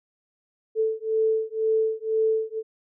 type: beating tone pair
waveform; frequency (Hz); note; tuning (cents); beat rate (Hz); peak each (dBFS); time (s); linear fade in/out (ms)
sine; 440 / 442; A4 / A4; 0 / +8; 2; -24; 0.75-2.63; 50
effects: none